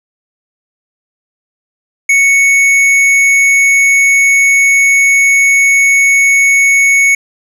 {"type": "tone with hard clipping", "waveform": "sine", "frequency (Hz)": 2217, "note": "C#7", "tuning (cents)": 0, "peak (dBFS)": -7, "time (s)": [2.09, 7.15], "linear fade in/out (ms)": 5, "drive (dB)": 9, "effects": []}